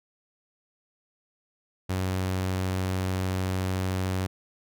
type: tone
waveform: sawtooth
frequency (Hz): 93.4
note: F#2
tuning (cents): +17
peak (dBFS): -22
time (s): 1.89-4.27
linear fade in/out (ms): 10
effects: none